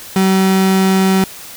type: tone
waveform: 35% pulse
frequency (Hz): 190.4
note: F#3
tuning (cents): +50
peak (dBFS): -8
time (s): 0.16-1.24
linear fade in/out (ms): 2
effects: white hiss -33 dBFS RMS until 1.56 s